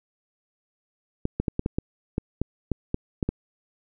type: clicks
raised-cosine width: 3 ms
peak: -11 dBFS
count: 12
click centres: 1.254 / 1.4 / 1.482 / 1.594 / 1.661 / 1.785 / 2.181 / 2.416 / 2.717 / 2.944 / 3.228 / 3.29 s
effects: none